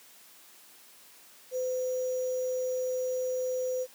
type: tone with sample-and-hold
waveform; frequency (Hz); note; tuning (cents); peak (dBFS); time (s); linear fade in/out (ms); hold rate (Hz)
sine; 509; C5; -48; -28; 1.51-3.87; 50; 6300
effects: white hiss -55 dBFS RMS until 3.94 s + high-pass 200 Hz 12 dB/octave